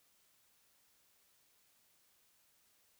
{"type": "silence", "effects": ["white hiss -72 dBFS RMS until 2.99 s"]}